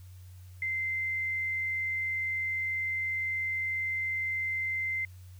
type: tone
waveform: sine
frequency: 2079 Hz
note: C7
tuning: 12 cents flat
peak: -29 dBFS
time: 0.62-5.05 s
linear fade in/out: 2 ms
effects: added 91 Hz sine -46 dBFS peak until 5.39 s + white hiss -63 dBFS RMS until 5.39 s